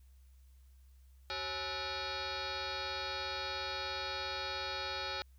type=tone with frequency modulation; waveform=sine; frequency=1474 Hz; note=F#6; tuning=7 cents flat; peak=-36 dBFS; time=1.3-5.22 s; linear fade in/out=0 ms; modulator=464 Hz; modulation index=6.8; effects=added 65 Hz sine -57 dBFS peak until 5.38 s + white hiss -75 dBFS RMS until 5.38 s